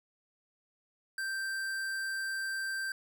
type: tone with tanh clipping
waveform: sine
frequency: 1568 Hz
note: G6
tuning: in tune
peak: -35 dBFS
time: 1.18-2.92 s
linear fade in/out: 2 ms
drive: 18 dB
effects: none